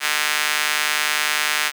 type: tone with high-pass filter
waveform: sawtooth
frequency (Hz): 150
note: D3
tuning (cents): +37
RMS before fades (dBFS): -21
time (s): 0-1.72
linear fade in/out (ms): 50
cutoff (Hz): 1800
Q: 1.3
effects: none